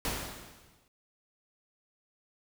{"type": "noise with exponential decay", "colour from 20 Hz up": "pink", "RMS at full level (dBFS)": -31, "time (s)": [0.05, 0.88], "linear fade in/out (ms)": 1, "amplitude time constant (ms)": 180, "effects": []}